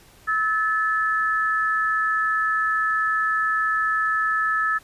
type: tone pair together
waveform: sine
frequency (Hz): 1300 / 1735.3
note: E6 / A6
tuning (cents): -24 / -24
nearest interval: perfect fourth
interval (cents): 500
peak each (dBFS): -22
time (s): 0.27-4.79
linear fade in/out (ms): 20
effects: pink hiss -52 dBFS RMS until 4.83 s + resampled to 32000 Hz